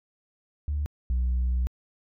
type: tone pair in turn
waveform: sine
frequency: 73.3 / 62.12 Hz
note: D2 / B1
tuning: -3 / +11 cents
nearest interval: minor third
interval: 286 cents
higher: first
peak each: -24 / -20 dBFS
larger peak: second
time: 0.68-0.86 / 1.1-1.67 s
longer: second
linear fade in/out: 0 ms
effects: tanh soft clip ceiling -21 dBFS